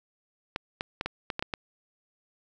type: clicks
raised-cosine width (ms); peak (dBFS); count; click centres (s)
0.3; -14; 8; 0.561 / 0.809 / 1.011 / 1.06 / 1.302 / 1.394 / 1.425 / 1.538
effects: none